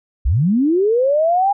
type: linear sweep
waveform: sine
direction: up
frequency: 47.81 to 819 Hz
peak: -12 dBFS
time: 0.25-1.53 s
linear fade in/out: 10 ms
effects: none